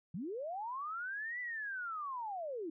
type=linear two-way sweep; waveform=sine; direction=up then down; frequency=146 to 1999 to 300.5 Hz; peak=-38 dBFS; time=0.14-2.7 s; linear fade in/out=5 ms; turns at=1.4 s; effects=none